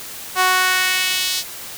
sawtooth tone with high-pass filter sweep, 370 Hz, F#4, in tune, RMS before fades -18 dBFS, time 0.35-1.44 s, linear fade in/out 50 ms, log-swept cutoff 910 to 4400 Hz, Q 1.5, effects white hiss -33 dBFS RMS until 1.77 s

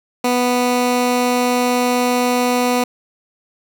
15% pulse tone, 246.9 Hz, B3, in tune, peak -8 dBFS, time 0.24-2.84 s, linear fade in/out 5 ms, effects none

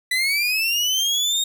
30% pulse linear sweep, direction up, 1973 to 3729 Hz, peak -16 dBFS, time 0.11-1.44 s, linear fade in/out 5 ms, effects none

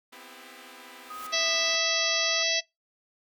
5% pulse chord, C major seventh, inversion third, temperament equal with one note detuned, 246.9 / 261.6 / 329.6 / 401.9 Hz, B3 / C4 / E4 / G4, 0 / 0 / 0 / +43 cents, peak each -40 dBFS, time 0.12-1.76 s, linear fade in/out 10 ms
white noise with exponential growth, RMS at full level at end -42 dBFS, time 0.82-1.27 s, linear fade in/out 5 ms, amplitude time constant 97 ms
sine tone with vibrato, 1244.5 Hz, D#6, in tune, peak -37 dBFS, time 1.1-2.43 s, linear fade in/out 5 ms, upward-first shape sine, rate 1.7 Hz, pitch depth 21 cents each way
harmonic tone, 659.3 Hz, E5, in tune, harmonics 1 / 3 / 4 / 5 / 6 / 7 / 8 / 9, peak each -32 / -32 / -32 / -32 / -32 / -32 / -32 / -32 dBFS, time 1.32-2.61 s, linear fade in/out 20 ms
effects noise-tail reverb RT60 0.2 s tail -23 dB re dry

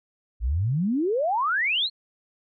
sine exponential sweep, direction up, 51.91 to 4368 Hz, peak -21 dBFS, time 0.4-1.9 s, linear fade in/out 50 ms, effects none

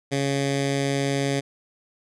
10% pulse tone with notch filter, 138.9 Hz, C#3, 4 cents sharp, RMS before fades -24 dBFS, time 0.11-1.41 s, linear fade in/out 20 ms, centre 960 Hz, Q 1.2, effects resampled to 22050 Hz

